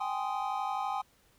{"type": "chord", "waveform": "triangle", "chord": "Ab major seventh", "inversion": "third", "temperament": "just", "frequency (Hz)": [778.7, 830.6, 1038.3, 1245.9], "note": ["G5", "Ab5", "C6", "Eb6"], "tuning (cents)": [-12, 0, -14, 2], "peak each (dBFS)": [-33, -34, -36, -37], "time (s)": [0, 1.02], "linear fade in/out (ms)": 10, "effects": ["pink hiss -66 dBFS RMS until 1.38 s"]}